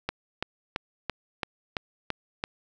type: click train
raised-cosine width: 0.3 ms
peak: -12 dBFS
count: 8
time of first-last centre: 0.09-2.439 s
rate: 2.98 Hz
effects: none